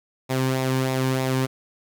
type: tone with flanger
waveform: sawtooth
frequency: 130.81 Hz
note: C3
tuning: in tune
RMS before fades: -23 dBFS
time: 0.29-1.47 s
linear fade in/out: 20 ms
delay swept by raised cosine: 0.65 to 1.55 ms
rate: 3.2 Hz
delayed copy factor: -0.5
effects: 9-bit